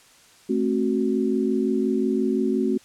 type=chord; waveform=sine; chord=F# diminished; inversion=first; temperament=equal with one note detuned; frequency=220 / 265.7 / 370 Hz; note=A3 / C4 / F#4; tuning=0 / +27 / 0 cents; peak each=-24 dBFS; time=0.49-2.78 s; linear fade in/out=10 ms; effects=white hiss -53 dBFS RMS until 2.84 s + low-pass 9000 Hz 12 dB/octave